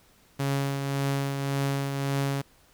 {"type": "tone with tremolo", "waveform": "sawtooth", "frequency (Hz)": 138.59, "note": "C#3", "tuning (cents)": 0, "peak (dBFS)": -20, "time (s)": [0.39, 2.42], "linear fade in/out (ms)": 10, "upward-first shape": "triangle", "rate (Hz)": 1.8, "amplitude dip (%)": 45, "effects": ["pink hiss -60 dBFS RMS until 2.73 s"]}